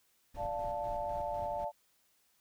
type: noise with tremolo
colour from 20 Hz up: brown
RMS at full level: -46 dBFS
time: 0.34-1.65 s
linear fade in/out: 10 ms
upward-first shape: square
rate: 4 Hz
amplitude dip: 45%
type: chord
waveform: sine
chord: D minor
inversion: none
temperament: equal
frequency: 587.3 / 698.5 / 880 Hz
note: D5 / F5 / A5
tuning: 0 / 0 / 0 cents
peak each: -38 / -39 / -38 dBFS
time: 0.36-1.72 s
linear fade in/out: 50 ms
effects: white hiss -72 dBFS RMS until 2.4 s